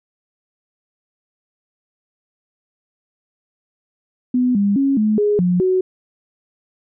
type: tone with pitch steps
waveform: sine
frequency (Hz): 249.9 / 201.4 / 274.4 / 214 / 415.2 / 178.6 / 371.8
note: B3 / G3 / C#4 / A3 / G#4 / F3 / F#4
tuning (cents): +21 / +47 / -17 / -48 / 0 / +39 / +8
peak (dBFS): -13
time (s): 4.34-5.81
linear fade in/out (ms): 5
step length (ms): 210
effects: none